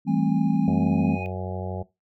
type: chord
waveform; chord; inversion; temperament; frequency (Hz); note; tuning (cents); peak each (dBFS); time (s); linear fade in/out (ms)
sine; A minor seventh; second; just; 165 / 198 / 220 / 264; E3 / G3 / A3 / C4; +2 / +18 / 0 / +16; -25; 0.05-1.18; 50
type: tone with vibrato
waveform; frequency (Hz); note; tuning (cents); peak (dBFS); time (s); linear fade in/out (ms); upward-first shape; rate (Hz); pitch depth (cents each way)
triangle; 816; G#5; -31; -34; 0.07-1.24; 10; triangle; 16; 8
type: tone with exponential growth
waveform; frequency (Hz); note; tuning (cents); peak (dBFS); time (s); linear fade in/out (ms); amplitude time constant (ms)
sine; 2489; D#7; 0; -34; 0.11-1.26; 0; 250
type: harmonic tone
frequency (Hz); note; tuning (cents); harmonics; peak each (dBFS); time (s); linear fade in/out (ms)
92.6; F#2; +2; 1 / 2 / 4 / 5 / 6 / 7 / 8 / 9; -31 / -34 / -37 / -38 / -39 / -39 / -40 / -41; 0.67-1.83; 10
effects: noise-tail reverb RT60 0.2 s tail -18 dB re dry